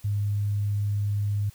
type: tone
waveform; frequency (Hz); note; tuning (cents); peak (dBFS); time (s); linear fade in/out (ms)
sine; 102.5; G#2; -22; -23; 0.04-1.5; 10
effects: white hiss -55 dBFS RMS until 1.54 s